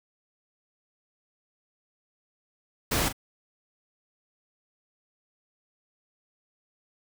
pink noise with echo, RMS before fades -26 dBFS, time 2.91-3.09 s, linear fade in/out 10 ms, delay 38 ms, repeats 1, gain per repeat -10 dB, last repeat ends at 3.128 s, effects none

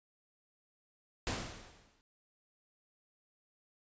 pink noise with exponential decay, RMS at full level -34 dBFS, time 1.27-2.01 s, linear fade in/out 0 ms, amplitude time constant 160 ms, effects resampled to 16000 Hz

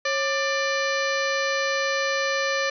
harmonic tone with a mistuned harmonic, 592 Hz, D5, 14 cents sharp, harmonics 1 / 2 / 3 / 4 / 5 / 6 / 7 / 8 / 9 / 10, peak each -26 / -30 / -27 / -31 / -37 / -41 / -34 / -38 / -44 / -37 dBFS, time 0.05-2.7 s, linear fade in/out 5 ms, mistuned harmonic 1, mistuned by -140 cents, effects none

